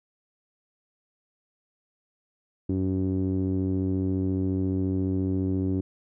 sawtooth tone with low-pass filter, 94.4 Hz, F#2, 35 cents sharp, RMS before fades -26 dBFS, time 2.69-5.81 s, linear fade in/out 5 ms, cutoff 320 Hz, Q 4.7, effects none

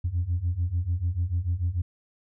sine beating tone pair, 83.9 / 90.7 Hz, E2 / F#2, +31 / -34 cents, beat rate 6.8 Hz, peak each -27 / -25 dBFS, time 0.04-1.82 s, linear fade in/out 10 ms, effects tanh soft clip ceiling -19 dBFS

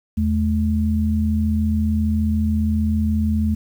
sine tone pair together, 80.68 / 215.4 Hz, E2 / A3, -37 / -37 cents, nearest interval octave + perfect fourth, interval 1700 cents, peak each -19 dBFS, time 0.17-3.55 s, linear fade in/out 10 ms, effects 8-bit

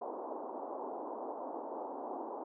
white band-pass noise, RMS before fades -42 dBFS, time 0.01-2.44 s, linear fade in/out 10 ms, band 260 to 970 Hz, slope 48 dB/octave, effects none

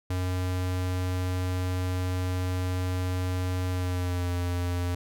square tone with pitch glide, 91.4 to 88.39 Hz, F#2 to F2, -21 to +21 cents, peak -27 dBFS, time 0.1-4.95 s, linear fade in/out 5 ms, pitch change -58 cents, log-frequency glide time 3.7-4.32 s, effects none

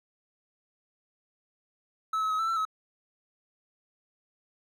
triangle tone with pitch steps, 1300 / 1288 / 1274 / 1325 / 1342 / 1283 Hz, E6 / E6 / D#6 / E6 / E6 / E6, -24 / -41 / +41 / +9 / +31 / -47 cents, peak -24 dBFS, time 2.13-2.652 s, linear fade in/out 5 ms, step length 87 ms, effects none

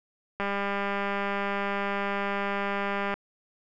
click train, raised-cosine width 0.5 ms, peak -15 dBFS, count 549, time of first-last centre 0.4-3.14 s, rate 200 Hz, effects none

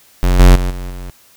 square tone with level steps, 45.03 Hz, F#1, 46 cents flat, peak -10 / -3 / -15 / -23 / -26 dBFS, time 0.23-1.1 s, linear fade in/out 0 ms, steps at 0.39 / 0.55 / 0.7 / 0.9 s, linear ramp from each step 10 ms, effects white hiss -48 dBFS RMS until 1.36 s

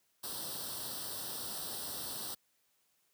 white noise with comb filter, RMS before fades -41 dBFS, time 0.23-2.35 s, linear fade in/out 10 ms, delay 0.22 ms, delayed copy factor +0.85, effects white hiss -75 dBFS RMS until 3.13 s + high-pass 80 Hz 12 dB/octave

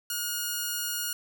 5% pulse tone, 1436 Hz, F6, 48 cents sharp, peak -18 dBFS, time 0.1-1.13 s, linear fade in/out 2 ms, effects none

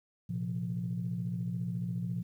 sine chord, Bb suspended second, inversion none, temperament equal, 116.54 / 130.81 / 174.61 Hz, Bb2 / C3 / F3, 0 / 0 / 0 cents, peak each -36 / -39 / -34 dBFS, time 0.29-2.23 s, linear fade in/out 10 ms, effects tanh soft clip ceiling -24 dBFS + 11-bit

